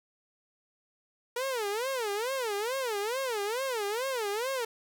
sawtooth tone with vibrato, 466.2 Hz, A#4, in tune, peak -26 dBFS, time 1.36-4.65 s, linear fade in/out 5 ms, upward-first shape sine, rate 2.3 Hz, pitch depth 260 cents each way, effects none

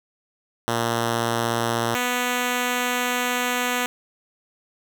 5% pulse tone pair in turn, 116.54 / 246.9 Hz, A#2 / B3, 0 / 0 cents, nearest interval octave + minor second, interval 1300 cents, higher second, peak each -10 dBFS, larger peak neither, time 0.68-1.95 / 1.95-3.86 s, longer second, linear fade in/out 0 ms, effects 7-bit

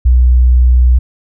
sine tone, 61.9 Hz, B1, 5 cents sharp, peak -4 dBFS, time 0.05-0.99 s, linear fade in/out 10 ms, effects none

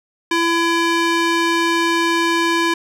square tone with band-pass filter, 335.7 Hz, E4, 32 cents sharp, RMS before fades -17 dBFS, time 0.31-2.74 s, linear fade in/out 5 ms, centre 2000 Hz, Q 0.56, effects none

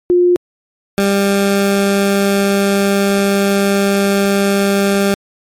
sine / 20% pulse tone pair in turn, 355 / 198.61 Hz, F4 / G3, +28 / +23 cents, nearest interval minor seventh, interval 1005 cents, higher first, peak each -7 / -6 dBFS, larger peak second, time 0.1-0.36 / 0.98-5.14 s, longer second, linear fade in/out 0 ms, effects MP3 64 kbps

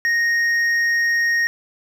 triangle tone with hard clipping, 1863 Hz, A#6, 2 cents flat, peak -17 dBFS, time 0.05-1.47 s, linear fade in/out 0 ms, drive 8 dB, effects none

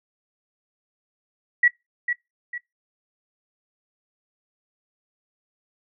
sine tone with echo, 1933 Hz, B6, 38 cents flat, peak -13 dBFS, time 1.63-1.68 s, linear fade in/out 5 ms, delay 450 ms, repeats 2, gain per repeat -8 dB, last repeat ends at 2.58 s, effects noise-tail reverb RT60 0.2 s tail -22 dB re dry

